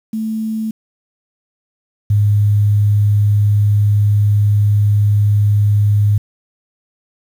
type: tone pair in turn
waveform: sine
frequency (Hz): 220 / 103.47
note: A3 / G#2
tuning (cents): 0 / -6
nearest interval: octave + minor second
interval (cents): 1306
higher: first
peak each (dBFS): -17 / -9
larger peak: second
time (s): 0.13-0.71 / 2.1-6.18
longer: second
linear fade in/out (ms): 5
effects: 7-bit